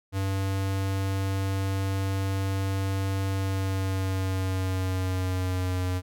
square tone with pitch glide, 96.8 to 91.37 Hz, G2 to F#2, -21 to -21 cents, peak -26 dBFS, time 0.12-6.02 s, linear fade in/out 50 ms, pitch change -100 cents, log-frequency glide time 3.28-5.88 s, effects none

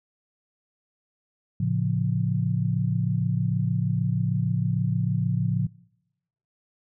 sine chord, A augmented, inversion none, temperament equal with one note detuned, 112.12 / 138.59 / 174.61 Hz, A2 / C#3 / E#3, +33 / 0 / 0 cents, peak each -26 dBFS, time 1.6-5.67 s, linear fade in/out 5 ms, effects noise-tail reverb RT60 0.9 s tail -24 dB re dry

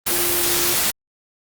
sine tone in noise, 349.2 Hz, F4, in tune, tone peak -27 dBFS, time 0.1-0.74 s, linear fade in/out 10 ms, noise white, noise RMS -19 dBFS, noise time 0.06-0.91 s, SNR -11 dB, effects Opus 24 kbps

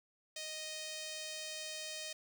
5% pulse tone with notch filter, 622.3 Hz, D#5, in tune, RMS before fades -44 dBFS, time 0.36-2.13 s, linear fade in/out 5 ms, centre 1300 Hz, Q 1.7, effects none

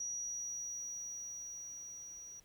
triangle tone with level ramp, 5790 Hz, F#8, 38 cents flat, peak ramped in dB -34 to -47 dBFS, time 0-2.4 s, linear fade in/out 5 ms, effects tanh soft clip ceiling -36 dBFS + pink hiss -68 dBFS RMS until 2.44 s

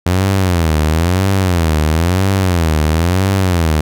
sawtooth tone with vibrato, 86.4 Hz, F2, 18 cents flat, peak -7 dBFS, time 0.06-3.81 s, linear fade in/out 5 ms, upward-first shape sine, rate 1 Hz, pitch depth 210 cents each way, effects none

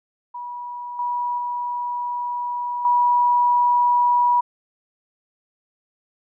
sine tone with level steps, 971 Hz, B5, 30 cents flat, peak -29 / -21 / -23 / -14 dBFS, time 0.34-4.41 s, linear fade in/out 10 ms, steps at 0.99 / 1.38 / 2.85 s, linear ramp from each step 2 ms, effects none

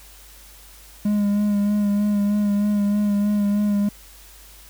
triangle tone with vibrato, 205.5 Hz, G#3, 18 cents flat, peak -15 dBFS, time 1.05-3.89 s, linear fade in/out 5 ms, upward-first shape sine, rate 3.2 Hz, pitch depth 24 cents each way, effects added 50 Hz sine -47 dBFS peak until 4.69 s + white hiss -47 dBFS RMS until 4.69 s

